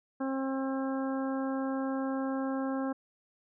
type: harmonic tone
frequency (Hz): 267.3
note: C4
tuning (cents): +37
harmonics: 1 / 2 / 3 / 4 / 5 / 6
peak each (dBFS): -31 / -37 / -41 / -43 / -45 / -47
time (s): 0.2-2.93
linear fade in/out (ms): 10
effects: none